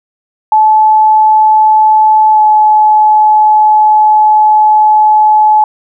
sine tone with pitch glide, 864 to 855.6 Hz, A5 to A5, -32 to -49 cents, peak -3 dBFS, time 0.52-5.64 s, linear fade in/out 2 ms, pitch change -17 cents, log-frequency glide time 2.32-2.4 s, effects none

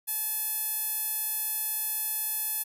sawtooth tone with band-pass filter, 862 Hz, A5, 36 cents flat, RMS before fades -31 dBFS, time 0.07-2.64 s, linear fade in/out 20 ms, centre 12000 Hz, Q 6.6, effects none

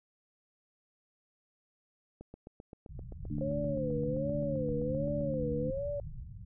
click train, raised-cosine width 2 ms, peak -33 dBFS, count 25, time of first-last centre 2.21-5.339 s, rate 7.67 Hz
pink low-pass noise, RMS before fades -43 dBFS, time 2.89-6.45 s, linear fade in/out 5 ms, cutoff 160 Hz, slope 48 dB/octave
harmonic tone, 73.42 Hz, D2, in tune, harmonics 2 / 3 / 4, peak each -36 / -38 / -39 dBFS, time 3.3-5.71 s, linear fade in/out 5 ms
sine tone with vibrato, 529 Hz, C5, 19 cents sharp, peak -33 dBFS, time 3.41-6 s, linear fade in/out 2 ms, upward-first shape sine, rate 1.3 Hz, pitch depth 160 cents each way
effects none

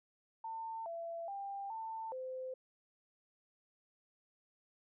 sine tone with pitch steps, 899 / 672 / 794 / 893 / 516 Hz, A5 / E5 / G5 / A5 / C5, +37 / +33 / +22 / +25 / -24 cents, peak -40 dBFS, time 0.44-2.54 s, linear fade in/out 5 ms, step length 420 ms, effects none

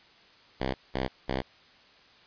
5% pulse tone bursts, 65.41 Hz, C2, in tune, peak -17 dBFS, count 3, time 0.6-1.42 s, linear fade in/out 10 ms, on 140 ms, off 200 ms, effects white hiss -57 dBFS RMS until 2.26 s + resampled to 11025 Hz

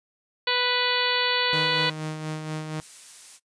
harmonic tone, 493.9 Hz, B4, in tune, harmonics 1 / 2 / 3 / 4 / 5 / 6 / 7 / 8 / 9, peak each -30 / -30 / -30 / -30 / -30 / -30 / -30 / -30 / -30 dBFS, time 0.47-1.9 s, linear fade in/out 5 ms
sawtooth tone with tremolo, 155.56 Hz, D#3, in tune, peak -24 dBFS, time 1.53-2.8 s, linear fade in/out 0 ms, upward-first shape sine, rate 4.2 Hz, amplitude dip 45%
blue noise, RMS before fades -42 dBFS, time 2.78-3.4 s, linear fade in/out 50 ms
effects noise-tail reverb RT60 0.1 s tail -20 dB re dry + resampled to 22050 Hz

